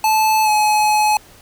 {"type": "tone with pitch glide", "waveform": "square", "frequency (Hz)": [870, 849.1], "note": ["A5", "G#5"], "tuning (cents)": [-20, 38], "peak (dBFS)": -13, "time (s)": [0.04, 1.17], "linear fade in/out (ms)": 2, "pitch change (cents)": -42, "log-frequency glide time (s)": [0.44, 0.49], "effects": ["pink hiss -45 dBFS RMS until 1.41 s"]}